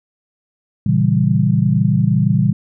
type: chord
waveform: sine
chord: A# diminished seventh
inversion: none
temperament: equal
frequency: 116.54 / 138.59 / 164.81 / 196 Hz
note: A#2 / C#3 / E3 / G3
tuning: 0 / 0 / 0 / 0 cents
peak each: -17 dBFS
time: 0.86-2.53 s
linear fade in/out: 5 ms
effects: none